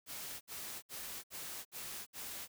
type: noise bursts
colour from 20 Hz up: white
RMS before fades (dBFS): -45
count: 6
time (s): 0.06-2.48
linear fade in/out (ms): 50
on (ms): 350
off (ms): 64
effects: none